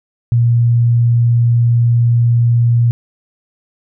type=tone; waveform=sine; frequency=118.4 Hz; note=A#2; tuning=27 cents sharp; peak=-8 dBFS; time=0.32-2.91 s; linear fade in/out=0 ms; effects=none